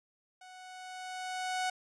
sawtooth tone with level ramp, 740 Hz, F#5, in tune, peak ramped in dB -47 to -26 dBFS, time 0.41-1.7 s, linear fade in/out 5 ms, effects resampled to 22050 Hz

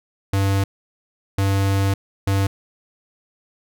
square tone bursts at uneven times, 98 Hz, G2, in tune, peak -17 dBFS, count 3, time 0.33-0.64 / 1.38-1.94 / 2.27-2.47 s, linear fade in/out 5 ms, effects none

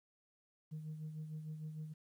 sine tone with tremolo, 155.1 Hz, D#3, 5 cents flat, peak -39 dBFS, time 0.71-1.94 s, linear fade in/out 20 ms, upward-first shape sine, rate 6.6 Hz, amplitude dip 55%, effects tanh soft clip ceiling -39 dBFS + 12-bit

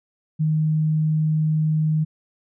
sine tone, 155.56 Hz, D#3, in tune, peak -17 dBFS, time 0.39-2.05 s, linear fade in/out 20 ms, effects none

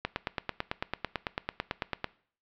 click train, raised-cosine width 0.3 ms, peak -13 dBFS, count 19, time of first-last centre 0.05-2.043 s, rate 9.03 Hz, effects noise-tail reverb RT60 0.5 s tail -20 dB re dry + low-pass 4000 Hz 12 dB/octave

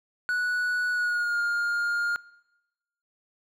triangle tone with pitch glide, 1473 to 1413 Hz, F#6 to F6, -8 to +20 cents, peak -22 dBFS, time 0.29-2.16 s, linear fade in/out 0 ms, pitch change -72 cents, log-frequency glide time 0.91-1.4 s, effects noise-tail reverb RT60 1.0 s tail -23 dB re dry

